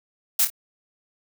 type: noise with echo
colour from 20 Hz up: blue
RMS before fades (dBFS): -19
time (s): 0.39-0.45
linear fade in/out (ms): 5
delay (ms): 26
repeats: 2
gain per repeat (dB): -8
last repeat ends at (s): 0.502
effects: none